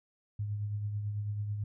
sine tone with tremolo, 103.83 Hz, G#2, in tune, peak -30 dBFS, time 0.39-1.64 s, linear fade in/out 5 ms, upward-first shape triangle, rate 9.1 Hz, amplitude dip 45%, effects none

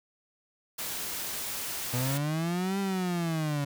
white noise, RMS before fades -35 dBFS, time 0.78-2.18 s, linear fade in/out 10 ms
35% pulse linear two-way sweep, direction up then down, 120.4 to 198.4 to 140.6 Hz, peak -26 dBFS, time 1.93-3.65 s, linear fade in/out 10 ms, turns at 2.79 s
effects none

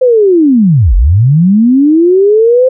sine linear two-way sweep, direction down then up, 523.3 to 41 to 523.3 Hz, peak -3 dBFS, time 0.01-2.69 s, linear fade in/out 10 ms, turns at 0.95 s, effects none

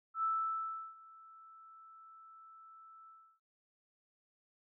sine tone with ADSR envelope, 1318.5 Hz, E6, in tune, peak -30 dBFS, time 0.14-3.4 s, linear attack 93 ms, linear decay 710 ms, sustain -24 dB, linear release 320 ms, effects none

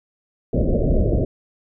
pink low-pass noise, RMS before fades -18 dBFS, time 0.53-1.25 s, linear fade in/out 5 ms, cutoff 650 Hz, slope 96 dB/octave, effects none

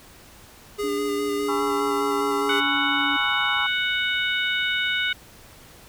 square tone with vibrato, 409.3 Hz, G#4, 25 cents flat, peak -25 dBFS, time 0.78-2.61 s, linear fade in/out 20 ms, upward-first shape square, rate 4.9 Hz, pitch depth 14 cents each way
sine tone with pitch glide, 291.1 to 286.1 Hz, D4 to D4, -15 to -45 cents, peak -28 dBFS, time 0.83-3.17 s, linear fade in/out 10 ms, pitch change -30 cents, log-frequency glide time 1.37-1.97 s
sine chord, C# minor seventh, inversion second, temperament equal with one note detuned, 830.6 / 987.8 / 1108.7 / 1344.7 Hz, G#5 / B5 / C#6 / E6, 0 / 0 / 0 / +34 cents, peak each -31 / -33 / -30 / -29 dBFS, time 1.48-3.67 s, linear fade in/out 10 ms
harmonic tone, 740 Hz, F#5, in tune, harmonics 2 / 3 / 4 / 5, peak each -25 / -27 / -28 / -29 dBFS, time 2.49-5.13 s, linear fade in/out 5 ms
effects pink hiss -48 dBFS RMS until 5.88 s

